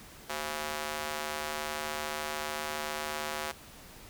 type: tone with high-pass filter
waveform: square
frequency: 75.6 Hz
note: D#2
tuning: 49 cents flat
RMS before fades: -36 dBFS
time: 0.29-3.52 s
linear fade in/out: 10 ms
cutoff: 690 Hz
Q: 0.74
effects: pink hiss -51 dBFS RMS until 4.09 s